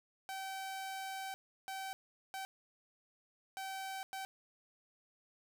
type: tone bursts at uneven times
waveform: sawtooth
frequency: 770 Hz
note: G5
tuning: 31 cents flat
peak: -37 dBFS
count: 5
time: 0.29-1.34 / 1.68-1.93 / 2.34-2.45 / 3.57-4.03 / 4.13-4.25 s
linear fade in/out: 0 ms
effects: none